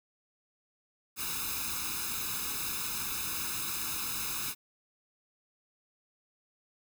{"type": "noise with comb filter", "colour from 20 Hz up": "white", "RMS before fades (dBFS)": -35, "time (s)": [1.16, 4.55], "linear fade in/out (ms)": 50, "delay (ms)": 0.78, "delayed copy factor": 0.9, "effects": []}